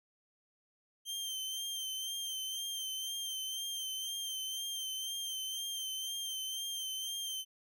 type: tone with vibrato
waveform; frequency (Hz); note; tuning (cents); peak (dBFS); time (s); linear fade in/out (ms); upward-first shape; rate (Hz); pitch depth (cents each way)
sawtooth; 3136; G7; 0; -34; 1.05-7.45; 50; sine; 2; 36
effects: none